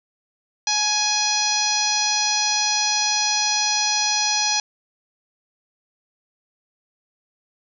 harmonic tone with a mistuned harmonic, 834 Hz, G#5, 7 cents sharp, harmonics 1 / 2 / 3 / 4 / 5 / 6 / 7 / 8, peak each -26 / -32 / -28 / -30 / -25 / -26 / -23 / -34 dBFS, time 0.67-4.6 s, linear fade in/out 2 ms, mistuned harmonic 1, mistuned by +22 cents, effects none

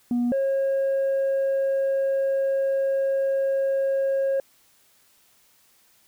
sine tone pair in turn, 241.8 / 542.8 Hz, B3 / C#5, -36 / -36 cents, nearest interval octave + major second, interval 1400 cents, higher second, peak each -18 dBFS, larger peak neither, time 0.11-0.32 / 0.32-4.4 s, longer second, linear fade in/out 2 ms, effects tanh soft clip ceiling -19 dBFS + white hiss -60 dBFS RMS until 6.07 s

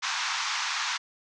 pink band-pass noise, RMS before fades -30 dBFS, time 0.02-0.98 s, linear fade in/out 20 ms, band 890 to 6600 Hz, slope 48 dB/octave, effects none

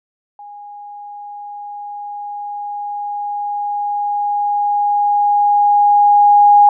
sine tone with level ramp, 822 Hz, G#5, 18 cents flat, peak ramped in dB -32 to -4 dBFS, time 0.39-6.69 s, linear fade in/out 2 ms, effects none

